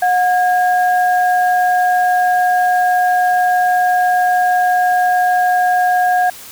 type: tone pair together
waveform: sine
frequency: 725.8 / 1632 Hz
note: F#5 / G#6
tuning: -34 / -31 cents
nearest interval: octave + major second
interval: 1403 cents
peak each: -11 / -19 dBFS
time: 0.02-6.3 s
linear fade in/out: 5 ms
effects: white hiss -35 dBFS RMS until 6.51 s